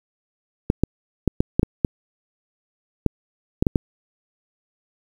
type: clicks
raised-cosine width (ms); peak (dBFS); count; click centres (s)
3; -3; 11; 0.701 / 0.836 / 1.277 / 1.405 / 1.595 / 1.631 / 1.848 / 3.063 / 3.625 / 3.668 / 3.758
effects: 7-bit